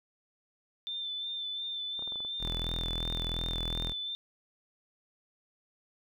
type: tone with vibrato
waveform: sine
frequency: 3552 Hz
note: A7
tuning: 16 cents sharp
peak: -34 dBFS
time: 0.87-4.15 s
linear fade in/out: 0 ms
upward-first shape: sine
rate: 2.8 Hz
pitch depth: 27 cents each way
type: clicks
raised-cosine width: 1 ms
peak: -34 dBFS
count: 10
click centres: 1.993 / 2.024 / 2.076 / 2.122 / 2.158 / 2.204 / 2.249 / 2.449 / 2.479 / 2.544 s
type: tone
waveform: sawtooth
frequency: 41.51 Hz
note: E1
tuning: 13 cents sharp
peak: -30 dBFS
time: 2.39-3.94 s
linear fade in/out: 50 ms
effects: none